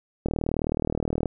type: click train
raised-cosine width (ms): 2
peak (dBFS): -12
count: 40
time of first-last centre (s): 0.26-1.257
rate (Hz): 39.1
effects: none